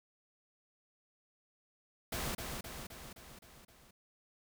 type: noise with echo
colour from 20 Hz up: pink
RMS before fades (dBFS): -38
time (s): 2.12-2.35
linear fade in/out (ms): 5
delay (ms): 260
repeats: 6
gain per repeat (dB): -4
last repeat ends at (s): 3.91
effects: none